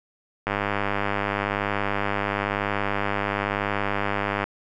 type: click train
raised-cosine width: 0.5 ms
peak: -9 dBFS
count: 402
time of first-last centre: 0.47-4.44 s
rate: 101 Hz
effects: none